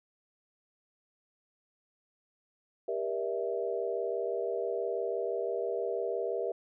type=chord; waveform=sine; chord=E half-diminished seventh; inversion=first; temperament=just; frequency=395.6 / 474.7 / 593.3 / 659.3 Hz; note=G4 / Bb4 / D5 / E5; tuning=+16 / +31 / +18 / 0 cents; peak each=-35 / -34 / -40 / -36 dBFS; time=2.88-6.52 s; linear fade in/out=5 ms; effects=none